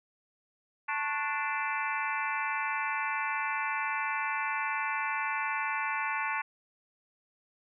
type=harmonic tone with a mistuned harmonic; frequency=293.7 Hz; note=D4; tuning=in tune; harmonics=3 / 4 / 5 / 6 / 7 / 8 / 9; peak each=-35 / -36 / -37 / -38 / -38 / -39 / -40 dBFS; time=0.88-6.42 s; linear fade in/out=10 ms; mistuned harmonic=4; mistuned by=-110 cents; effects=none